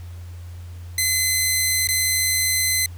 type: tone with dropouts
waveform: 10% pulse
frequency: 2043 Hz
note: C7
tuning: 42 cents flat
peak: -9 dBFS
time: 0.98-2.86 s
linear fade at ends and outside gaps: 2 ms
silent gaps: 1.873-1.887 s
effects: added 87 Hz sine -33 dBFS peak until 2.97 s + pink hiss -51 dBFS RMS until 2.97 s

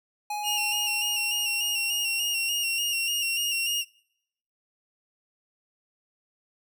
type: tone with exponential decay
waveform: square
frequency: 835 Hz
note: G#5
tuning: 9 cents sharp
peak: -29 dBFS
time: 0.3-3.11 s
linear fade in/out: 5 ms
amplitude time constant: 610 ms
type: tone with vibrato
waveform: sawtooth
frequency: 2794 Hz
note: F7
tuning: in tune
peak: -22 dBFS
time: 0.43-3.85 s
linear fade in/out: 50 ms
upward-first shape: square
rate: 3.4 Hz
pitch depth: 35 cents each way
effects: noise-tail reverb RT60 0.8 s tail -26 dB re dry

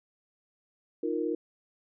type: chord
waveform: sine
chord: Eb suspended second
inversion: none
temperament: equal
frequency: 311.1 / 349.2 / 466.2 Hz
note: Eb4 / F4 / Bb4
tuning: 0 / 0 / 0 cents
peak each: -32 dBFS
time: 1.03-1.35 s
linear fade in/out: 5 ms
effects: none

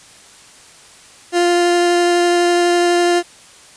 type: tone with vibrato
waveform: 30% pulse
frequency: 349.2 Hz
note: F4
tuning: in tune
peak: -9 dBFS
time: 1.32-3.23 s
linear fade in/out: 50 ms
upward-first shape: triangle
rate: 12 Hz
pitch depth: 8 cents each way
effects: white hiss -43 dBFS RMS until 3.76 s + resampled to 22050 Hz

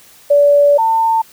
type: tone pair in turn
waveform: sine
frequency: 576 / 899.3 Hz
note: D5 / A5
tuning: -34 / +38 cents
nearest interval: minor sixth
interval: 772 cents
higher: second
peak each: -6 / -10 dBFS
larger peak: first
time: 0.3-0.78 / 0.78-1.22 s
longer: first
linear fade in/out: 10 ms
effects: white hiss -44 dBFS RMS until 1.32 s

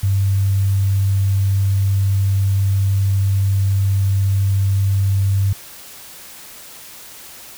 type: tone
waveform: sine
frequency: 98 Hz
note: G2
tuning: in tune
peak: -13 dBFS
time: 0.03-5.53 s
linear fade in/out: 5 ms
effects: white hiss -38 dBFS RMS until 7.57 s

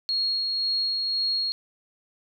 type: tone with tremolo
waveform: sine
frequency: 4293 Hz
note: C8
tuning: 44 cents sharp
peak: -22 dBFS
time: 0.09-1.52 s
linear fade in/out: 0 ms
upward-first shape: sine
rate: 1.9 Hz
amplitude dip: 25%
effects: none

